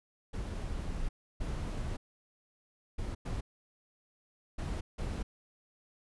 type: noise bursts at uneven times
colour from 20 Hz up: brown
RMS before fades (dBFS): -36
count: 6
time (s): 0.33-1.09 / 1.4-1.97 / 2.98-3.15 / 3.25-3.41 / 4.58-4.81 / 4.98-5.23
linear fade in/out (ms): 10
effects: resampled to 24000 Hz